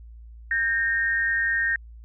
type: tone pair together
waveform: sine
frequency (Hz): 1589.2 / 1845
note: G6 / A#6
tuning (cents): +23 / -18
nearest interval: minor third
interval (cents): 259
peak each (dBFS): -26 / -22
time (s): 0.51-1.76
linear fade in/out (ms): 2
effects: added 57 Hz sine -41 dBFS peak until 2.04 s